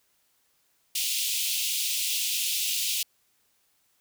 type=high-pass noise; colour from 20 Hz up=pink; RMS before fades=-28 dBFS; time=0.95-3.03 s; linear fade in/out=5 ms; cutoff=2600 Hz; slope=48 dB/octave; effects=white hiss -69 dBFS RMS until 4 s